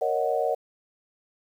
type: chord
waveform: sine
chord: D# minor seventh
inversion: second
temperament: equal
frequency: 466.2 / 554.4 / 622.3 / 740 Hz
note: A#4 / C#5 / D#5 / F#5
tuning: 0 / 0 / 0 / 0 cents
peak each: -28 dBFS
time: 0.01-0.55 s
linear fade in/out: 10 ms
effects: 9-bit